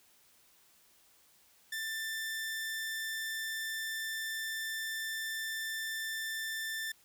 sawtooth tone, 1777 Hz, A6, 17 cents sharp, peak -32 dBFS, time 1.72-6.92 s, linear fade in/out 5 ms, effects white hiss -65 dBFS RMS until 7.04 s

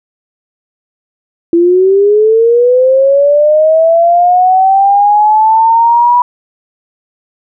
sine linear sweep, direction up, 334.7 to 980 Hz, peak -4 dBFS, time 1.53-6.22 s, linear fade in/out 2 ms, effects none

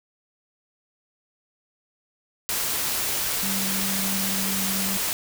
sine tone in noise, 193.3 Hz, G3, 24 cents flat, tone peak -29 dBFS, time 3.43-4.97 s, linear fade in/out 0 ms, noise white, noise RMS -26 dBFS, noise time 2.49-5.13 s, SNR -6 dB, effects none

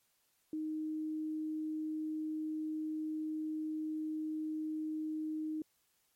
sine tone, 311.1 Hz, D#4, in tune, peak -35 dBFS, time 0.53-5.62 s, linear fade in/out 2 ms, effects white hiss -75 dBFS RMS until 6.15 s + MP3 64 kbps

